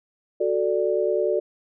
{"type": "chord", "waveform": "sine", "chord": "D major", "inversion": "first", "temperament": "equal", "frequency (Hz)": [370, 440, 587.3], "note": ["F#4", "A4", "D5"], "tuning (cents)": [0, 0, 0], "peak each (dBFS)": -24, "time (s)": [0.4, 1.4], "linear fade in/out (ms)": 10, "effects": []}